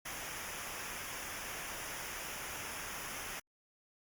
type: noise with comb filter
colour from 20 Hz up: pink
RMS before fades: -43 dBFS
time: 0.05-3.4 s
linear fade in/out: 10 ms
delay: 0.24 ms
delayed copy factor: -0.7
effects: Opus 48 kbps